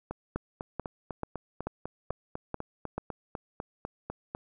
two click trains, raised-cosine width 1 ms, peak -18 / -21 dBFS, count 7 / 18, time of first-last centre 0.36-2.98 / 0.11-4.349 s, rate 2.29 / 4.01 Hz, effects none

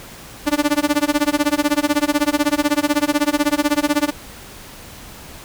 sawtooth tone with tremolo, 293.7 Hz, D4, in tune, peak -8 dBFS, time 0.46-4.11 s, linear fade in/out 20 ms, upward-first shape sine, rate 16 Hz, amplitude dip 100%, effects pink hiss -38 dBFS RMS until 5.44 s

